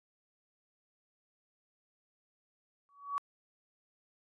sine tone with exponential growth, 1132 Hz, C#6, 36 cents sharp, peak -28 dBFS, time 2.89-3.18 s, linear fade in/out 0 ms, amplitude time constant 62 ms, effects resampled to 24000 Hz

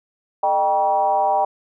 sine tone with frequency modulation, 784 Hz, G5, in tune, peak -15 dBFS, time 0.43-1.45 s, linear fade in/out 5 ms, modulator 175 Hz, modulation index 1, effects none

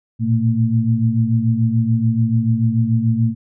sine tone cluster, 112.6 / 119.5 / 226.2 Hz, A2 / A#2 / A3, +40 / +43 / +48 cents, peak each -18 dBFS, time 0.19-3.35 s, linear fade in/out 50 ms, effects none

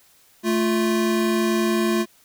square tone pair together, 219.8 / 349.2 Hz, A3 / F4, -2 / 0 cents, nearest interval minor sixth, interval 802 cents, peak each -22 / -22 dBFS, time 0.43-2.06 s, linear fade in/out 50 ms, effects white hiss -56 dBFS RMS until 2.24 s

